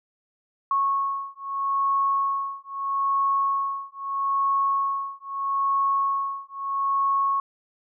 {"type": "beating tone pair", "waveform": "sine", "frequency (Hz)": [1100, 1100.78], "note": ["C#6", "C#6"], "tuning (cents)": [-14, -12], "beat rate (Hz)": 0.78, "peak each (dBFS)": [-25, -25], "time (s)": [0.71, 7.4], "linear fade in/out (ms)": 2, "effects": []}